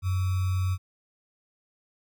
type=tone with sample-and-hold; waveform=sine; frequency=92.9 Hz; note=F#2; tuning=7 cents sharp; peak=-23 dBFS; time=0.02-0.78 s; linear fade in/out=50 ms; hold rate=1225 Hz; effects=none